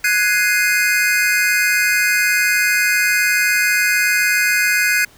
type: chord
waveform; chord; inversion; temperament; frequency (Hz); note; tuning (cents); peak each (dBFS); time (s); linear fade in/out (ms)
square; Ab dominant seventh; third; equal; 1480 / 1661.2 / 2093 / 2489; Gb6 / Ab6 / C7 / Eb7; 0 / 0 / 0 / 0; -20; 0.04-5.05; 5
effects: pink hiss -48 dBFS RMS until 5.17 s